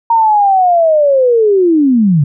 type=linear sweep; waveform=sine; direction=down; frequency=932.3 to 134.9 Hz; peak=-6 dBFS; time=0.1-2.24 s; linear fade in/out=5 ms; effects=none